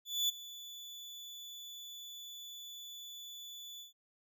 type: tone with ADSR envelope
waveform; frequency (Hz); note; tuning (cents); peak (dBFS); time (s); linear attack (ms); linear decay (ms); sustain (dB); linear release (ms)
35% pulse; 3468; A7; -26; -26; 0.05-3.93; 240; 14; -18; 130
effects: none